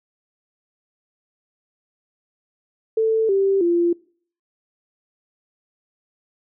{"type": "tone with pitch steps", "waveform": "sine", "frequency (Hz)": [443.8, 390.8, 344.2], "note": ["A4", "G4", "F4"], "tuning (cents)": [15, -5, -25], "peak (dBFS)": -15, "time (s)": [2.97, 3.93], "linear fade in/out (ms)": 5, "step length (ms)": 320, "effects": ["noise-tail reverb RT60 0.5 s tail -23 dB re dry"]}